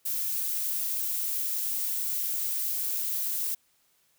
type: noise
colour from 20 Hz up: violet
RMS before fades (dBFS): -30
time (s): 0.05-3.55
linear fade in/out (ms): 10
effects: white hiss -68 dBFS RMS until 4.18 s